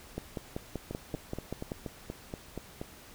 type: two click trains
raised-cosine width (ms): 2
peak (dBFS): -23 / -21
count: 9 / 9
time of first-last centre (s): 0.91-2.815 / 0.18-1.718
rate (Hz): 4.2 / 5.2
effects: pink hiss -52 dBFS RMS until 3.14 s